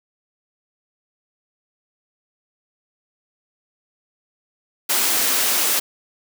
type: high-pass noise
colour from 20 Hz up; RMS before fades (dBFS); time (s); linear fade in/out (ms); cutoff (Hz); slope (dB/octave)
white; -19; 4.89-5.8; 10; 240; 24
effects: none